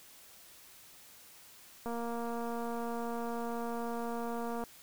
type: click train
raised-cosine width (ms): 1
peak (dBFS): -26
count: 651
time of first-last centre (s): 1.86-4.638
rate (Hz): 234
effects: white hiss -56 dBFS RMS until 4.82 s